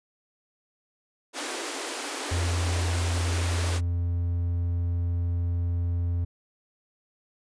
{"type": "high-pass noise", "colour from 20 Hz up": "pink", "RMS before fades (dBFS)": -33, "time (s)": [1.33, 3.81], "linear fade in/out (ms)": 50, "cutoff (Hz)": 260, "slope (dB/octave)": 96}
{"type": "tone", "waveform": "triangle", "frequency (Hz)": 86.6, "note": "F2", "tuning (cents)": -14, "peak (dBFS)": -22, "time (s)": [2.31, 6.25], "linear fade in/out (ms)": 10}
{"effects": ["resampled to 22050 Hz"]}